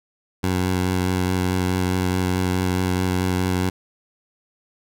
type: tone with vibrato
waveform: 15% pulse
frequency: 91.8 Hz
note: F#2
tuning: 13 cents flat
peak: -13 dBFS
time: 0.43-3.7 s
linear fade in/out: 10 ms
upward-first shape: sine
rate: 4.7 Hz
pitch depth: 16 cents each way
effects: none